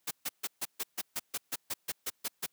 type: noise bursts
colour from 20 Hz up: white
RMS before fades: -34 dBFS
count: 14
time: 0.07-2.464 s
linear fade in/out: 10 ms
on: 41 ms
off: 140 ms
effects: white hiss -75 dBFS RMS until 2.52 s + high-pass 100 Hz 12 dB/octave